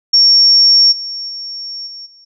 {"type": "tone with level steps", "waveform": "sine", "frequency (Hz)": 5500, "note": "F8", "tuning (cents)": -27, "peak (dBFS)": [-5, -21, -23, -28, -41], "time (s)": [0.13, 2.25], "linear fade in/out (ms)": 10, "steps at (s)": [0.91, 1.28, 1.86, 2.05], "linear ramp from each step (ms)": 20, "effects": []}